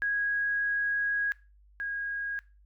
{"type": "tone pair in turn", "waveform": "sine", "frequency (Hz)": [1651, 1638.6], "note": ["G#6", "G#6"], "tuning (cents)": [-11, -24], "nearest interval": "unison", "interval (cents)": 13, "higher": "first", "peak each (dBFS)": [-26, -31], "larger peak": "first", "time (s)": [[0.02, 1.32], [1.8, 2.39]], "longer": "first", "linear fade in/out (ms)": 0, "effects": ["noise-tail reverb RT60 0.3 s tail -19 dB re dry", "added 50 Hz sine -56 dBFS peak until 2.65 s"]}